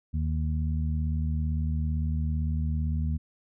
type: harmonic tone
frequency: 77.78 Hz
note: D#2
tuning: in tune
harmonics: 1 / 2 / 3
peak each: -26 / -32 / -36 dBFS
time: 0.13-3.18 s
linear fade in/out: 20 ms
effects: none